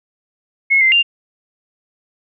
sine tone with pitch steps, 2175 / 2081 / 2791 Hz, C#7 / C7 / F7, -33 / -10 / -2 cents, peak -9 dBFS, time 0.7-1.03 s, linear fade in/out 20 ms, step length 110 ms, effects none

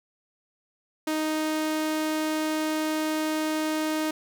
sawtooth tone, 311.1 Hz, D#4, in tune, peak -21 dBFS, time 1.07-4.11 s, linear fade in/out 5 ms, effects none

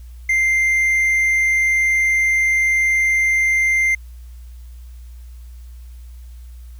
triangle tone, 2093 Hz, C7, in tune, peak -12 dBFS, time 0.29-3.95 s, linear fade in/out 5 ms, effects added 60 Hz sine -34 dBFS peak until 6.79 s + white hiss -56 dBFS RMS until 6.79 s

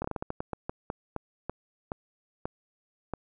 slowing click train, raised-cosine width 1 ms, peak -18 dBFS, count 16, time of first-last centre 0.02-3.137 s, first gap 24 ms, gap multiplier 1.27, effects none

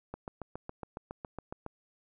click train, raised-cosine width 1 ms, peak -25 dBFS, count 12, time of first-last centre 0.14-1.664 s, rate 7.22 Hz, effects none

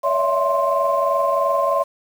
sine tone cluster, 565 / 651 / 674 / 1051 Hz, C#5 / E5 / E5 / C6, +33 / -22 / +38 / +7 cents, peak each -20 / -23 / -25 / -19 dBFS, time 0.03-1.84 s, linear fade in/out 20 ms, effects tanh soft clip ceiling -6 dBFS + 7-bit

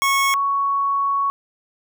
25% pulse / sine tone pair in turn, 1100 / 1113.4 Hz, C#6 / C#6, -14 / +7 cents, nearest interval unison, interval 21 cents, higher second, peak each -12 / -17 dBFS, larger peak first, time 0.02-0.34 / 0.34-1.3 s, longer second, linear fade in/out 0 ms, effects none

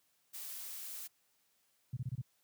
blue noise, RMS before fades -45 dBFS, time 0.33-1.08 s, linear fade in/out 20 ms
sine tone bursts, 125.2 Hz, B2, 24 cents sharp, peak -34 dBFS, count 5, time 1.93-2.214 s, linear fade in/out 5 ms, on 36 ms, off 26 ms
effects white hiss -75 dBFS RMS until 2.43 s + high-pass 80 Hz 12 dB/octave

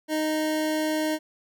25% pulse tone, 310.2 Hz, D#4, 5 cents flat, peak -20 dBFS, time 0.08-1.19 s, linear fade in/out 50 ms, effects none

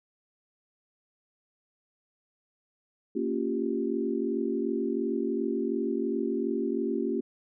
sine chord, G half-diminished seventh, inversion first, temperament equal with one note detuned, 230.5 / 277.2 / 349.2 / 392 Hz, Bb3 / Db4 / F4 / G4, -19 / 0 / 0 / 0 cents, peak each -32 dBFS, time 3.15-7.21 s, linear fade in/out 10 ms, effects none

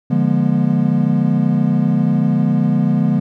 triangle chord, D diminished seventh, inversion none, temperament equal with one note detuned, 146.83 / 174.61 / 207.7 / 240.6 Hz, D3 / F3 / Ab3 / Cb4, 0 / 0 / 0 / -45 cents, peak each -16 dBFS, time 0.1-3.2 s, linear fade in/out 10 ms, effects none

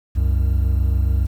triangle tone pair together, 65.41 / 92.5 Hz, C2 / F#2, 0 / 0 cents, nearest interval tritone, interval 600 cents, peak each -14 / -19 dBFS, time 0.15-1.27 s, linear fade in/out 20 ms, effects 8-bit

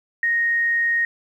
sine tone, 1864.7 Hz, A#6, in tune, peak -17 dBFS, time 0.23-1.05 s, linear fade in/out 2 ms, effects 9-bit

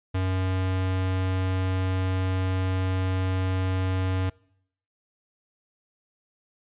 square tone, 93.5 Hz, F#2, 19 cents sharp, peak -24 dBFS, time 0.14-4.3 s, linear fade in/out 10 ms, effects noise-tail reverb RT60 0.7 s tail -24 dB re dry + resampled to 8000 Hz

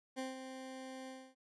20% pulse tone with ADSR envelope, 261.6 Hz, C4, in tune, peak -33 dBFS, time 0.16-1.35 s, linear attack 29 ms, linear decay 160 ms, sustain -8 dB, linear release 270 ms, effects resampled to 24000 Hz

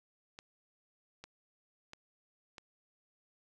clicks, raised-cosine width 0.2 ms, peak -30 dBFS, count 4, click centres 0.389 / 1.24 / 1.934 / 2.582 s, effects none

